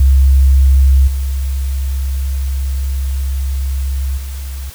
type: tone with level steps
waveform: sine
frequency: 67.1 Hz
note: C2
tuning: 44 cents sharp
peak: -5 / -14 / -21 dBFS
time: 0-4.7 s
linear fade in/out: 5 ms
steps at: 1.07 / 4.17 s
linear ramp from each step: 10 ms
effects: white hiss -36 dBFS RMS until 4.74 s